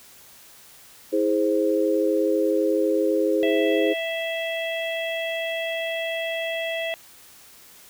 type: chord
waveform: sine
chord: E augmented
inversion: none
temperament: equal with one note detuned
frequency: 323.2 / 415.3 / 523.3 Hz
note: E4 / G#4 / B#4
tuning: -34 / 0 / 0 cents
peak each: -23 dBFS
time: 1.12-3.94 s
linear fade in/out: 20 ms
type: harmonic tone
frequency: 659.3 Hz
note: E5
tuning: in tune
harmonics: 1 / 3 / 4 / 5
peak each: -27 / -32 / -33 / -34 dBFS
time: 3.43-6.94 s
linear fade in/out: 0 ms
effects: white hiss -49 dBFS RMS until 7.89 s